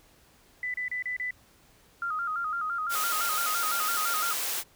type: tone bursts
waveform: sine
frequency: 1994 Hz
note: B6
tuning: 16 cents sharp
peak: -29 dBFS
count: 5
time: 0.63-1.308 s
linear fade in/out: 2 ms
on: 110 ms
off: 32 ms
type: tone with vibrato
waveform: sine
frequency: 1318.5 Hz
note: E6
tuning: in tune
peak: -28 dBFS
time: 2.02-4.33 s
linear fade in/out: 2 ms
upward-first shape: square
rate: 5.9 Hz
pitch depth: 89 cents each way
type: high-pass noise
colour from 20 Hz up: white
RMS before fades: -31 dBFS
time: 2.89-4.64 s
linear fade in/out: 50 ms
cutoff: 430 Hz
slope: 12 dB/octave
effects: pink hiss -60 dBFS RMS until 4.75 s